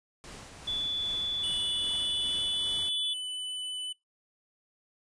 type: noise with tremolo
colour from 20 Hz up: pink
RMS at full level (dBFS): -45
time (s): 0.24-2.89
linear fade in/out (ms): 0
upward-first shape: sine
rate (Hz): 2.5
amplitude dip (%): 35
type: tone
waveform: sine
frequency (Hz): 3454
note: A7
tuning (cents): -33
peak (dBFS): -29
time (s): 0.67-3.14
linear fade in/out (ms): 10
type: tone with pitch glide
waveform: square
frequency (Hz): 2960 to 2998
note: F#7 to F#7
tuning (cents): 0 to +22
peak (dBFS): -34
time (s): 1.43-3.93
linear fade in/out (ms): 10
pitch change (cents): +22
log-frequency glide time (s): 1.65-2.91
effects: noise-tail reverb RT60 0.2 s tail -23 dB re dry + resampled to 22050 Hz